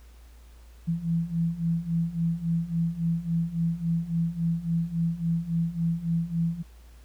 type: beating tone pair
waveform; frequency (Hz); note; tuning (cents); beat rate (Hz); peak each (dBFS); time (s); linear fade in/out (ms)
sine; 164.81 / 168.41; E3 / E3; 0 / +37; 3.6; -29 / -26; 0.87-6.63; 20
effects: added 58 Hz sine -47 dBFS peak until 7.04 s + pink hiss -60 dBFS RMS until 7.04 s